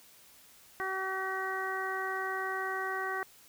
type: harmonic tone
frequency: 380.5 Hz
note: F#4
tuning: 48 cents sharp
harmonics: 1 / 2 / 3 / 4 / 5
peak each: -39 / -39 / -38 / -38 / -38 dBFS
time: 0.8-3.23 s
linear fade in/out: 0 ms
effects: white hiss -58 dBFS RMS until 3.48 s